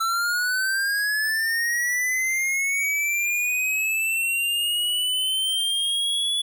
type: linear sweep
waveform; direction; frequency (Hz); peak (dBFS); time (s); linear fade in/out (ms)
square; up; 1326 to 3429; -22; 0-6.42; 10
effects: none